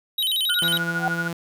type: tone with vibrato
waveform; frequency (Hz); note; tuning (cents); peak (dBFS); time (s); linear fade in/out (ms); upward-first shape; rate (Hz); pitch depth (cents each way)
square; 3420; A7; -50; -21; 0.18-0.78; 5; square; 11; 190
type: tone with tremolo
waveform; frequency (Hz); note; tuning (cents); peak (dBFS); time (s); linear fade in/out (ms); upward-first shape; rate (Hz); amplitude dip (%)
sine; 1442; F#6; -45; -21; 0.49-1.28; 5; sine; 13; 80
type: tone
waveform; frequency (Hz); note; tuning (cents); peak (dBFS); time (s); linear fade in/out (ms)
sawtooth; 169.1; E3; +44; -23; 0.62-1.33; 2
type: tone with exponential growth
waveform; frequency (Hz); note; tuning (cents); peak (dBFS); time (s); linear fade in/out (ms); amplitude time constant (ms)
sine; 762; G5; -49; -17; 0.92-1.08; 0; 33
effects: none